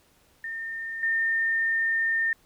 sine tone with level steps, 1815 Hz, A#6, 47 cents flat, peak -31 / -22 dBFS, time 0.44-2.33 s, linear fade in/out 2 ms, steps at 1.03 s, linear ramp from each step 2 ms, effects pink hiss -62 dBFS RMS until 2.45 s

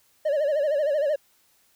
triangle tone with vibrato, 587.3 Hz, D5, in tune, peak -18 dBFS, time 0.25-1.16 s, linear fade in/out 10 ms, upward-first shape sine, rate 13 Hz, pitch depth 110 cents each way, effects tanh soft clip ceiling -14 dBFS + white hiss -63 dBFS RMS until 1.75 s

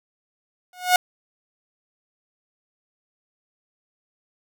sawtooth tone with exponential growth, 726 Hz, F#5, 33 cents flat, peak -6 dBFS, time 0.73-0.96 s, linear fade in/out 2 ms, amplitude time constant 49 ms, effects none

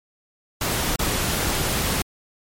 pink noise with dropouts, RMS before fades -23 dBFS, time 0.61-2.02 s, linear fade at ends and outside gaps 2 ms, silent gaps 0.96-0.992 s, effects MP3 64 kbps

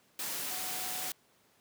sine tone in noise, 740 Hz, F#5, in tune, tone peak -46 dBFS, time 0.51-1.09 s, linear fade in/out 2 ms, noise white, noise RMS -37 dBFS, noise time 0.19-1.12 s, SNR -12 dB, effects pink hiss -67 dBFS RMS until 1.6 s + high-pass 150 Hz 12 dB/octave

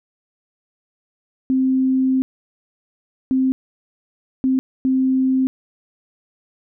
sine tone bursts at uneven times, 261.6 Hz, C4, in tune, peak -14 dBFS, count 4, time 1.5-2.22 / 3.31-3.52 / 4.44-4.59 / 4.85-5.47 s, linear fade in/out 0 ms, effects none

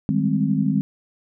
sine chord, Ab major seventh, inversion second, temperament equal, 155.56 / 196 / 207.7 / 261.6 Hz, Eb3 / G3 / Ab3 / C4, 0 / 0 / 0 / 0 cents, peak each -23 dBFS, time 0.09-0.81 s, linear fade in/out 0 ms, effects none

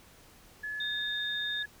sine tone with pitch glide, 1709 to 1694.3 Hz, G#6 to G#6, +49 to +34 cents, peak -34 dBFS, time 0.63-1.66 s, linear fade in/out 10 ms, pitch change -15 cents, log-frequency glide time 0.74-1.33 s
sine tone, 3659 Hz, A#7, 33 cents flat, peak -33 dBFS, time 0.8-1.63 s, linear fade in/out 5 ms
effects pink hiss -57 dBFS RMS until 1.8 s

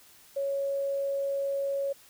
sine tone, 554.4 Hz, C#5, in tune, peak -27 dBFS, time 0.36-1.93 s, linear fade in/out 10 ms, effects white hiss -56 dBFS RMS until 2.09 s

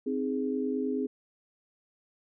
sine chord, Ab major, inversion first, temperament equal, 261.6 / 311.1 / 415.3 Hz, C4 / Eb4 / Ab4, 0 / 0 / 0 cents, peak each -30 / -36 / -32 dBFS, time 0.06-1.07 s, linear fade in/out 10 ms, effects none

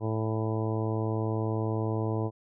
harmonic tone, 110 Hz, A2, in tune, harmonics 1 / 2 / 3 / 4 / 5 / 6 / 7 / 8 / 9, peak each -29 / -37 / -34 / -35 / -40 / -41 / -43 / -44 / -42 dBFS, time 0-2.31 s, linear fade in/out 50 ms, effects none

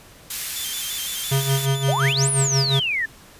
white high-pass noise, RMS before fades -28 dBFS, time 0.3-1.66 s, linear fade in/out 5 ms, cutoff 1700 Hz, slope 12 dB/octave
sawtooth tone with vibrato, 3322 Hz, G#7, in tune, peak -27 dBFS, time 0.56-2.13 s, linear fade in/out 2 ms, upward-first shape square, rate 5.9 Hz, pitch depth 87 cents each way
square tone with tremolo, 136.3 Hz, C#3, 29 cents flat, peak -17 dBFS, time 1.31-2.8 s, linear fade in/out 10 ms, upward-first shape sine, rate 5.7 Hz, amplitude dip 70%
sine exponential two-way sweep, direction up then down, 523 to 10230 to 1723 Hz, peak -20 dBFS, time 1.88-3.06 s, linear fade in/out 10 ms, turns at 2.3 s
effects pink hiss -47 dBFS RMS until 3.39 s + resampled to 32000 Hz

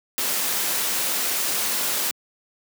white noise, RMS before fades -24 dBFS, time 0.18-2.11 s, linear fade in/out 0 ms, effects high-pass 200 Hz 12 dB/octave

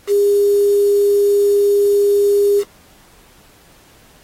sine tone with quantisation, 405.7 Hz, G#4, 41 cents flat, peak -10 dBFS, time 0.07-2.64 s, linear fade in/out 50 ms, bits 5, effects pink hiss -49 dBFS RMS until 4.23 s + AAC 48 kbps

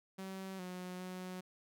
sawtooth tone with pitch steps, 190.9 / 181.8 / 183.7 Hz, G3 / F#3 / F#3, -46 / -30 / -12 cents, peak -39 dBFS, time 0.18-1.41 s, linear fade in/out 10 ms, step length 410 ms, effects none

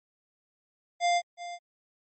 square tone with echo, 698.5 Hz, F5, in tune, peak -23 dBFS, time 1-1.22 s, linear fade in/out 50 ms, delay 370 ms, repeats 1, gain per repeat -14 dB, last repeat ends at 1.59 s, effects MP3 32 kbps

